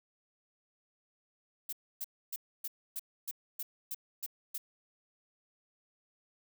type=noise bursts; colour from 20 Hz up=violet; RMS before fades=-38 dBFS; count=10; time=1.69-4.58 s; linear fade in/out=5 ms; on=37 ms; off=280 ms; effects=none